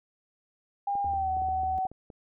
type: tone with pitch glide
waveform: sine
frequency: 804 to 754.5 Hz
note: G5 to F#5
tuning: +44 to +34 cents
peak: -26 dBFS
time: 0.87-1.87 s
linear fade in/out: 5 ms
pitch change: -110 cents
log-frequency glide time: 1.07-1.3 s
type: clicks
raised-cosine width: 2 ms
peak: -32 dBFS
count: 11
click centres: 0.954 / 1.045 / 1.136 / 1.368 / 1.419 / 1.487 / 1.634 / 1.787 / 1.853 / 1.916 / 2.102 s
type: tone with vibrato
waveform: triangle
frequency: 77.78 Hz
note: D#2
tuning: in tune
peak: -35 dBFS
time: 1.05-1.78 s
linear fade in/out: 0 ms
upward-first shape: triangle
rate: 19 Hz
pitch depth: 130 cents each way
effects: none